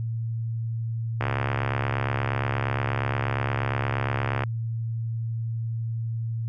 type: click train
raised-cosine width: 0.5 ms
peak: -11 dBFS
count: 222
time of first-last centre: 1.21-4.436 s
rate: 68.5 Hz
effects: added 114 Hz sine -26 dBFS peak until 6.48 s